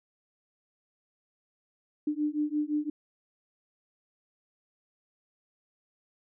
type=beating tone pair; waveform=sine; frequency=296.3 / 302.1 Hz; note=D4 / D4; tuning=+15 / +49 cents; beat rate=5.8 Hz; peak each=-30 dBFS; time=2.07-2.9 s; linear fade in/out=5 ms; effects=none